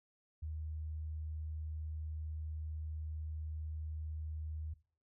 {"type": "tone", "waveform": "sine", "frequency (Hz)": 77.78, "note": "D#2", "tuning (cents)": 0, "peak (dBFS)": -39, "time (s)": [0.42, 4.74], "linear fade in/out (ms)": 10, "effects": ["noise-tail reverb RT60 0.4 s tail -18 dB re dry"]}